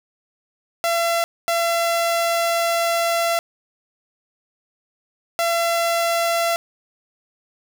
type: tone bursts at uneven times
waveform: sawtooth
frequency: 677 Hz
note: E5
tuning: 46 cents sharp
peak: -14 dBFS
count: 3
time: 0.84-1.24 / 1.48-3.39 / 5.39-6.56 s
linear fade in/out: 0 ms
effects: none